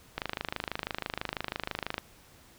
click train, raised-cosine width 0.3 ms, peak -15 dBFS, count 48, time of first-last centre 0.18-1.981 s, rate 26.1 Hz, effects pink hiss -57 dBFS RMS until 2.58 s

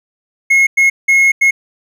triangle tone bursts at uneven times, 2166 Hz, C#7, 41 cents flat, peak -5 dBFS, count 4, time 0.5-0.67 / 0.77-0.9 / 1.08-1.32 / 1.41-1.51 s, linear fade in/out 10 ms, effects none

